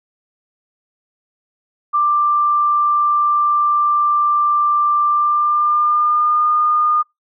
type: tone with pitch glide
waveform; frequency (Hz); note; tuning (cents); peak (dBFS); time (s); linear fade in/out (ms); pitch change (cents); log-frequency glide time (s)
sine; 1182 to 1218; D6 to D#6; +11 to -37; -12; 1.93-7.03; 20; +52; 5.07-6.5
effects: noise-tail reverb RT60 0.2 s tail -26 dB re dry